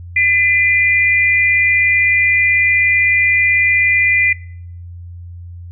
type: tone pair together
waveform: sine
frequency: 2016 / 2397 Hz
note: B6 / D7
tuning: +35 / +35 cents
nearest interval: minor third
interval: 300 cents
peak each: -12 / -14 dBFS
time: 0.16-4.33 s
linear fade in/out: 5 ms
effects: noise-tail reverb RT60 0.6 s tail -20 dB re dry + added 87 Hz sine -29 dBFS peak until 5.71 s